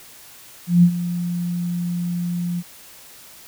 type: tone with ADSR envelope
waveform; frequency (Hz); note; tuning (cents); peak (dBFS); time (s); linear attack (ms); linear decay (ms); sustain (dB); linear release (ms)
sine; 174.61; F3; 0; -7; 0.67-2.63; 160; 75; -14; 44
effects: white hiss -44 dBFS RMS until 3.47 s